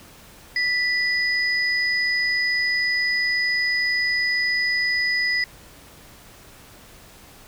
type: tone pair together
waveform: sine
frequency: 1975.5 / 4987 Hz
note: B6 / D#8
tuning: 0 / +3 cents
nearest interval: octave + major third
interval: 1603 cents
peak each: -20 / -26 dBFS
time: 0.56-5.44 s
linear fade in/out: 2 ms
effects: pink hiss -47 dBFS RMS until 7.47 s